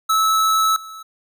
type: tone with level steps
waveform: square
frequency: 1304 Hz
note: E6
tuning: 19 cents flat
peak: -15 / -34 dBFS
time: 0.09-1.03 s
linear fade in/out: 10 ms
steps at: 0.76 s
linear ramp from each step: 2 ms
effects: none